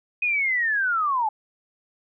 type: linear sweep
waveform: sine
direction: down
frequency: 2514 to 830.6 Hz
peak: -20 dBFS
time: 0.22-1.29 s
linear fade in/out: 5 ms
effects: none